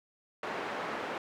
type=band-pass noise; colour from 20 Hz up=pink; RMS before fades=-37 dBFS; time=0.43-1.18 s; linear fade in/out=2 ms; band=380 to 1900 Hz; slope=12 dB/octave; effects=none